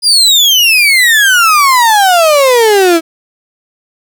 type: exponential sweep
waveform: 35% pulse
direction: down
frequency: 4978 to 319.9 Hz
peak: -3 dBFS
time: 0.02-3.01 s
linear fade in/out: 50 ms
effects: none